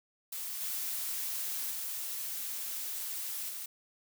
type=noise with level steps; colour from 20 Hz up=blue; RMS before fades=-39 / -36 / -38 / -41 dBFS; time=0.32-3.66 s; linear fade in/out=5 ms; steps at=0.6 / 1.7 / 3.48 s; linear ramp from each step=20 ms; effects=none